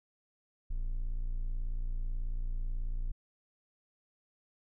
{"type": "tone", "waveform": "triangle", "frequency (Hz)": 29.14, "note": "A#0", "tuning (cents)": 0, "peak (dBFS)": -29, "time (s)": [0.7, 3.12], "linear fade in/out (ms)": 10, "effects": []}